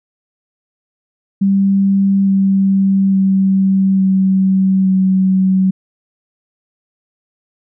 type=tone with pitch steps; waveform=sine; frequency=196 / 194.2 / 192.41 / 190.64 / 188.89 Hz; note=G3 / G3 / G3 / G3 / F#3; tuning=0 / -16 / -32 / -48 / +36 cents; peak=-9 dBFS; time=1.41-5.71 s; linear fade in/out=10 ms; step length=860 ms; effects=none